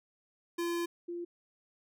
square / sine tone pair in turn, 342.6 / 346.2 Hz, F4 / F4, -33 / -15 cents, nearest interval unison, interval 18 cents, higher second, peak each -32 / -36 dBFS, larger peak first, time 0.58-0.86 / 1.08-1.25 s, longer first, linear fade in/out 10 ms, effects none

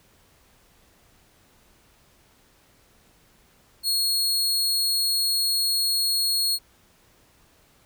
sawtooth tone, 4320 Hz, C#8, 45 cents flat, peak -18 dBFS, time 3.83-6.59 s, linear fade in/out 50 ms, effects pink hiss -59 dBFS RMS until 7.85 s

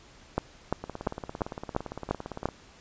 two click trains, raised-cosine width 1 ms, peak -21 / -11 dBFS, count 30 / 7, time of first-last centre 0.84-2.488 / 0.38-2.456 s, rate 17.6 / 2.89 Hz, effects pink hiss -54 dBFS RMS until 2.8 s + resampled to 16000 Hz

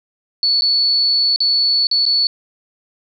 sine tone with dropouts, 4435 Hz, C#8, in tune, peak -12 dBFS, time 0.43-2.27 s, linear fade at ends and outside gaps 1 ms, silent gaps 0.61-0.62 / 1.361-1.404 / 1.87-1.913 / 2.054-2.063 s, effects none

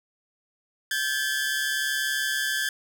sawtooth tone pair together, 1576 / 1716.7 Hz, G6 / A6, +9 / -43 cents, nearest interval minor second, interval 148 cents, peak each -24 dBFS, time 0.91-2.69 s, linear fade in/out 2 ms, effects none

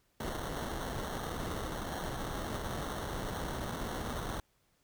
pink noise with sample-and-hold, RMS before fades -38 dBFS, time 0.2-4.4 s, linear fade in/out 2 ms, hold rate 2450 Hz, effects pink hiss -73 dBFS RMS until 4.83 s

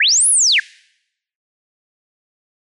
sine linear two-way sweep, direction up then down, 1492 to 10840 to 1492 Hz, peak -10 dBFS, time 0-0.6 s, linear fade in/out 5 ms, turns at 0.29 s, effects noise-tail reverb RT60 0.8 s tail -24 dB re dry

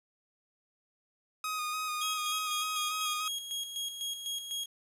sawtooth tone with vibrato, 1244.5 Hz, D#6, in tune, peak -29 dBFS, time 1.44-3.28 s, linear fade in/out 2 ms, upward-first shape square, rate 3.4 Hz, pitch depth 21 cents each way
sawtooth tone with tremolo, 3285 Hz, G#7, 20 cents flat, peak -30 dBFS, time 2.01-4.66 s, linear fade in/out 5 ms, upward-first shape square, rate 4 Hz, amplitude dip 55%
effects resampled to 32000 Hz + 10-bit

